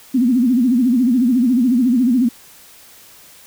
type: tone with vibrato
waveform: sine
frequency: 246.9 Hz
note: B3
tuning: in tune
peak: -11 dBFS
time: 0.14-2.29 s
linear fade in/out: 10 ms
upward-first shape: sine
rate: 14 Hz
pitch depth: 140 cents each way
effects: white hiss -44 dBFS RMS until 3.46 s